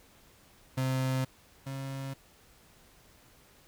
35% pulse tone pair in turn, 130.81 / 135.44 Hz, C3 / C#3, 0 / -40 cents, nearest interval minor second, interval 60 cents, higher second, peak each -26 / -34 dBFS, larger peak first, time 0.77-1.25 / 1.66-2.14 s, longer neither, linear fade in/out 10 ms, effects pink hiss -60 dBFS RMS until 3.67 s

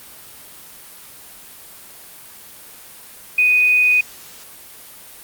sine tone with quantisation, 2489 Hz, D#7, in tune, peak -11 dBFS, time 3.38-4.01 s, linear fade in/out 5 ms, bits 6, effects white hiss -40 dBFS RMS until 5.23 s + Opus 32 kbps

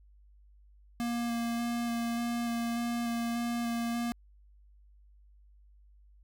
square tone with vibrato, 235.2 Hz, A#3, 16 cents sharp, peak -31 dBFS, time 1-4.12 s, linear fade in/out 0 ms, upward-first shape square, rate 1.7 Hz, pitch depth 10 cents each way, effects added 50 Hz sine -56 dBFS peak until 6.23 s

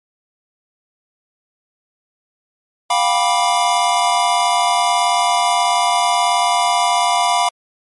square chord, G dominant seventh, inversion third, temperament just, 705.6 / 784 / 980 / 1176 Hz, F5 / G5 / B5 / D6, +18 / 0 / -14 / +2 cents, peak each -18 / -23 / -18 / -23 dBFS, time 2.9-7.49 s, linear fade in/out 5 ms, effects MP3 48 kbps

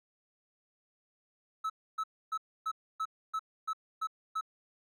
triangle tone bursts, 1300 Hz, E6, 24 cents flat, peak -29 dBFS, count 9, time 1.64-4.411 s, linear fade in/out 10 ms, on 59 ms, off 280 ms, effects none

